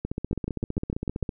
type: two click trains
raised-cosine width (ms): 3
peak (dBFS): -16 / -15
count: 20 / 7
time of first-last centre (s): 0.05-1.292 / 0.33-1.228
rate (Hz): 15.3 / 6.68
effects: none